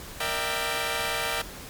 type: chord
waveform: 10% pulse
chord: E half-diminished seventh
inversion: second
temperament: equal with one note detuned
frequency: 466.2 / 596.2 / 659.3 / 784 Hz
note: Bb4 / D5 / E5 / G5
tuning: 0 / +26 / 0 / 0 cents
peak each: -24 dBFS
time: 0.2-1.42 s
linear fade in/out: 5 ms
effects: pink hiss -41 dBFS RMS until 1.69 s + MP3 96 kbps